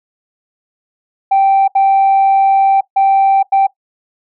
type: tone bursts at uneven times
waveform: sine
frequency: 781 Hz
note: G5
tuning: 7 cents flat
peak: -5 dBFS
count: 4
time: 1.31-1.68 / 1.75-2.81 / 2.96-3.43 / 3.52-3.67 s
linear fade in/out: 10 ms
effects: noise-tail reverb RT60 0.1 s tail -18 dB re dry + tanh soft clip ceiling -5 dBFS